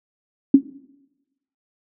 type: tone with exponential decay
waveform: sine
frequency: 274.7 Hz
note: C#4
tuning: 16 cents flat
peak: -3 dBFS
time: 0.54-0.63 s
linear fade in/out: 5 ms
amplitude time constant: 19 ms
effects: noise-tail reverb RT60 1.0 s tail -20 dB re dry